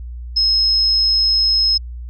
sine tone, 5160 Hz, E8, 38 cents flat, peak -12 dBFS, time 0.36-1.78 s, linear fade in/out 10 ms, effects added 60 Hz sine -27 dBFS peak until 2.09 s

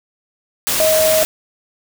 sine tone in noise, 630 Hz, D#5, 21 cents sharp, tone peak -12 dBFS, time 0.8-1.23 s, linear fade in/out 0 ms, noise white, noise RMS -18 dBFS, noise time 0.67-1.25 s, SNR +3 dB, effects none

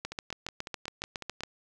two click trains, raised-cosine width 0.2 ms, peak -17 / -21 dBFS, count 11 / 8, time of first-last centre 0.05-1.435 / 0.12-1.407 s, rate 7.22 / 5.44 Hz, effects none

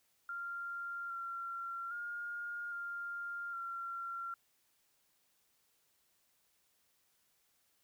sine tone with pitch steps, 1390 / 1371 / 1418 / 1398 / 1371 Hz, F6 / F6 / F6 / F6 / F6, -9 / -32 / +26 / +1 / -32 cents, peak -39 dBFS, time 0.29-4.34 s, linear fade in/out 2 ms, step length 810 ms, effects white hiss -75 dBFS RMS until 7.83 s

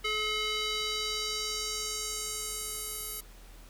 square tone with band-pass filter sweep, 428.4 Hz, A4, 46 cents flat, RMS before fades -34 dBFS, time 0.04-3.21 s, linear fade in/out 10 ms, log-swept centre 2700 to 12000 Hz, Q 1.6, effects added 40 Hz sine -49 dBFS peak until 3.69 s + pink hiss -56 dBFS RMS until 3.69 s

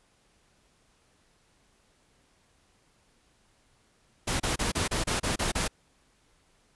pink noise bursts, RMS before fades -28 dBFS, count 9, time 4.27-5.68 s, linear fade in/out 10 ms, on 130 ms, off 30 ms, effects pink hiss -66 dBFS RMS until 6.75 s + resampled to 24000 Hz

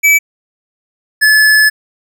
square tone pair in turn, 2300 / 1723.1 Hz, D7 / A6, -37 / -37 cents, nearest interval perfect fourth, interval 500 cents, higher first, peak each -6 dBFS, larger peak neither, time 0.03-0.19 / 1.21-1.7 s, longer second, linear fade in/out 20 ms, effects none

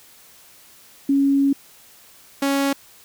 sine / sawtooth tone pair in turn, 277.2 / 277.2 Hz, C#4 / C#4, 0 / 0 cents, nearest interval unison, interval 0 cents, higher neither, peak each -14 dBFS, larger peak neither, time 1.09-1.53 / 2.42-2.73 s, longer first, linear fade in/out 5 ms, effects white hiss -49 dBFS RMS until 3.04 s

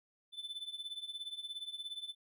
triangle tone with tremolo, 3516 Hz, A7, 2 cents flat, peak -36 dBFS, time 0.32-2.15 s, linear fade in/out 50 ms, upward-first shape triangle, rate 17 Hz, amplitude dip 90%, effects none

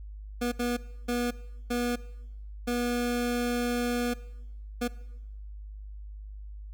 25% pulse tone bursts at uneven times, 241.8 Hz, B3, 36 cents flat, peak -23 dBFS, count 6, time 0.41-0.52 / 0.59-0.77 / 1.08-1.31 / 1.7-1.96 / 2.67-4.14 / 4.81-4.88 s, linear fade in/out 10 ms, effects noise-tail reverb RT60 1.0 s tail -20 dB re dry + added 51 Hz sine -39 dBFS peak until 6.73 s

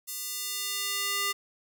square tone with high-pass filter sweep, 400 Hz, G4, 35 cents sharp, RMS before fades -32 dBFS, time 0.07-1.33 s, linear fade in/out 20 ms, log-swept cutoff 7800 to 1500 Hz, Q 0.71, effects none

